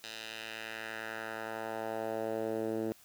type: tone with band-pass filter sweep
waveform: 10% pulse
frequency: 111.2 Hz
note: A2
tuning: 19 cents sharp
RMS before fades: -38 dBFS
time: 0.04-2.92 s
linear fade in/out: 0 ms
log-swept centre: 3900 to 330 Hz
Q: 1.5
effects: white hiss -60 dBFS RMS until 3.04 s